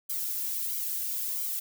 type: noise with flanger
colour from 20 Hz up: violet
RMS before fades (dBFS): -32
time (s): 0.09-1.6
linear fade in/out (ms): 10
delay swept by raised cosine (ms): 1.1 to 2.4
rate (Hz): 1.5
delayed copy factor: -0.65
effects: none

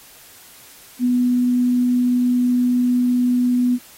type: tone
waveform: sine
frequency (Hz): 246.9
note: B3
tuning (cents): 0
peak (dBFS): -14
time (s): 0.99-3.79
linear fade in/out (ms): 50
effects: white hiss -45 dBFS RMS until 3.97 s + AAC 48 kbps

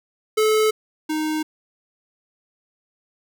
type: tone pair in turn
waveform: square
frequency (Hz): 432.9 / 310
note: A4 / D#4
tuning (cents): -28 / -6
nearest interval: tritone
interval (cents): 578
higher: first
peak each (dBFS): -16 / -22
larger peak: first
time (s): 0.37-0.71 / 1.09-1.43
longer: neither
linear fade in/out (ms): 10
effects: none

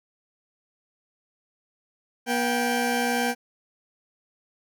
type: tone pair together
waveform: 20% pulse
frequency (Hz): 240.9 / 784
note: B3 / G5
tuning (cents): -43 / 0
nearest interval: octave + minor sixth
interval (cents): 2043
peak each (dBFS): -20 / -21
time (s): 2.26-3.35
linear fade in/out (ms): 50
effects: none

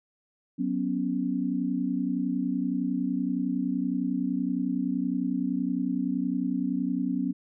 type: chord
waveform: sine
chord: F# suspended fourth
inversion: none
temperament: just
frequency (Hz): 185 / 246.7 / 277.5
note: F#3 / B3 / C#4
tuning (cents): 0 / -2 / +2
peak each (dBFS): -31 / -29 / -29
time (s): 0.58-7.33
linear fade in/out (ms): 20
effects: none

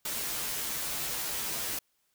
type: noise with comb filter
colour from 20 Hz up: white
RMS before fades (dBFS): -34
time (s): 0.05-1.79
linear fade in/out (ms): 5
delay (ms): 11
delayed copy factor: -0.85
effects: white hiss -74 dBFS RMS until 2.14 s

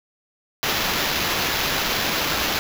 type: noise with sample-and-hold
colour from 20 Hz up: white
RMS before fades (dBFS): -23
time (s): 0.63-2.59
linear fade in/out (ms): 0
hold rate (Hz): 8820
effects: none

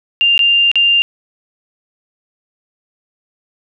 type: tone with dropouts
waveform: sine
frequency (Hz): 2794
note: F7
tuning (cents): 0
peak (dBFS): -8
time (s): 0.21-1.02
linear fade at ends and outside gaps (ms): 0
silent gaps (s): 0.378-0.392 / 0.715-0.756
effects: none

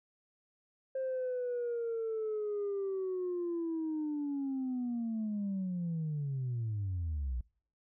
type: linear sweep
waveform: sine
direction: down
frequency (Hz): 530 to 57.2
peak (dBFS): -31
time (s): 0.95-7.41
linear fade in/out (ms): 5
effects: noise-tail reverb RT60 0.5 s tail -26 dB re dry + tanh soft clip ceiling -30 dBFS

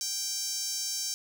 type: tone with high-pass filter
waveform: sawtooth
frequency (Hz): 784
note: G5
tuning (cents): 0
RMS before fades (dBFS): -33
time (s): 0.01-1.14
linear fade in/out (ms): 0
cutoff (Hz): 5800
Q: 4.5
effects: none

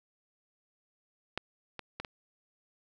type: clicks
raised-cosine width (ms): 0.3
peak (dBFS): -16 / -23 / -21 / -25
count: 4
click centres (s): 1.376 / 1.793 / 2 / 2.048
effects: none

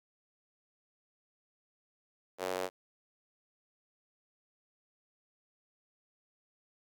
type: tone with high-pass filter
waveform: sawtooth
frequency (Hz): 92.5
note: F#2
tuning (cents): 0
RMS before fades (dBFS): -36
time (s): 2.38-2.7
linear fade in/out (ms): 50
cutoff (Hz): 510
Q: 2.2
effects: none

